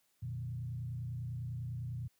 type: tone with frequency modulation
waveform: sine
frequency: 120.7 Hz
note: B2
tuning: 39 cents flat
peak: -37 dBFS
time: 0.22-2.08 s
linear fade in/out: 10 ms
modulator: 30 Hz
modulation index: 0.9
effects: white hiss -75 dBFS RMS until 2.19 s